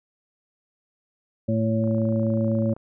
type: harmonic tone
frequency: 111.6 Hz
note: A2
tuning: 25 cents sharp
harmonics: 1 / 2 / 3 / 5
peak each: -24 / -23 / -32 / -27 dBFS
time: 1.48-2.74 s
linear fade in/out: 10 ms
type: click train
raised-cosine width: 1 ms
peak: -30 dBFS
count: 27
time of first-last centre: 1.84-2.765 s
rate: 28.1 Hz
effects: none